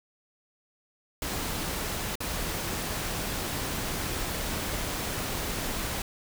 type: noise with dropouts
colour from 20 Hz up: pink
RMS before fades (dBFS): -32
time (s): 1.22-6.02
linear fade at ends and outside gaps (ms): 2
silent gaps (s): 2.155-2.204
effects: none